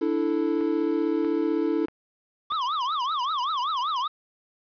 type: chord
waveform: triangle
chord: D suspended second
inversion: none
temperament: equal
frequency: 293.7 / 329.6 / 440 Hz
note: D4 / E4 / A4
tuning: 0 / 0 / 0 cents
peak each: -25 / -23 / -26 dBFS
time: 0.01-1.86 s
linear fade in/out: 10 ms
type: click train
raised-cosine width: 0.5 ms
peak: -27 dBFS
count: 4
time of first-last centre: 0.61-2.521 s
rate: 1.57 Hz
type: tone with vibrato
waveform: square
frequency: 1123 Hz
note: C#6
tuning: 22 cents sharp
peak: -25 dBFS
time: 2.5-4.08 s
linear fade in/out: 10 ms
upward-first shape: triangle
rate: 5.2 Hz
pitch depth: 300 cents each way
effects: resampled to 11025 Hz + 9-bit